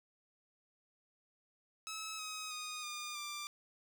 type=tone with pitch steps; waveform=10% pulse; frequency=1295 / 1266.2 / 1237.9 / 1210.4 / 1183.4 Hz; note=E6 / D#6 / D#6 / D#6 / D6; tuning=-31 / +30 / -9 / -48 / +13 cents; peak=-33 dBFS; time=1.87-3.47 s; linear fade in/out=0 ms; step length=320 ms; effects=none